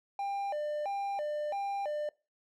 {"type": "tone with vibrato", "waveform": "triangle", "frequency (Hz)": 690, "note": "F5", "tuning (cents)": -21, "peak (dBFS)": -30, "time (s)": [0.19, 2.09], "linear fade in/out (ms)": 2, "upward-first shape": "square", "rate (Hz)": 1.5, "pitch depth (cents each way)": 250, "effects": ["noise-tail reverb RT60 0.3 s tail -22 dB re dry"]}